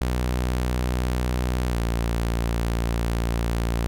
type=tone with pitch glide; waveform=sawtooth; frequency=61.9 to 57.75 Hz; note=B1 to A#1; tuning=+5 to -16 cents; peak=-18 dBFS; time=0.01-3.87 s; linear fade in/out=0 ms; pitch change=-121 cents; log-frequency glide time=1.68-1.77 s; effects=none